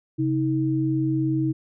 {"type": "tone pair together", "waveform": "sine", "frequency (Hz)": [134.5, 317.5], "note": ["C3", "D#4"], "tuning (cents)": [48, 35], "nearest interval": "octave + minor third", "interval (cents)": 1487, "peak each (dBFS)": [-24, -22], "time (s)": [0.18, 1.53], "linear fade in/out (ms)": 20, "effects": []}